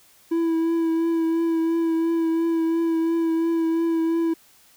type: tone with vibrato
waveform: triangle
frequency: 329.6 Hz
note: E4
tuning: in tune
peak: -17 dBFS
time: 0.31-4.34 s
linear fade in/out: 10 ms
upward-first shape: triangle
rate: 2.9 Hz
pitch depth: 25 cents each way
effects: white hiss -55 dBFS RMS until 4.76 s